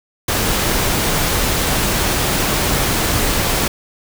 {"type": "noise", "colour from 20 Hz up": "pink", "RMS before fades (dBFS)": -17, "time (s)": [0.28, 3.68], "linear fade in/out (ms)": 5, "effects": []}